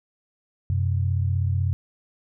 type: tone pair together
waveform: sine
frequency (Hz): 92.13 / 128.2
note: F#2 / C3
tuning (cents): -7 / -35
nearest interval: tritone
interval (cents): 572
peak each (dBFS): -21 / -26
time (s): 0.7-1.73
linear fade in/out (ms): 0
effects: none